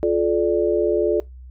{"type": "chord", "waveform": "sine", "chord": "D minor", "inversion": "first", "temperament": "equal with one note detuned", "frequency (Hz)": [349.2, 430, 587.3], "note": ["F4", "A4", "D5"], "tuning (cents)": [0, -40, 0], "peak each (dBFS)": [-20, -20, -22], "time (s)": [0.03, 1.2], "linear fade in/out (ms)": 0, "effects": ["noise-tail reverb RT60 0.2 s tail -23 dB re dry", "added 63 Hz sine -37 dBFS peak until 1.5 s"]}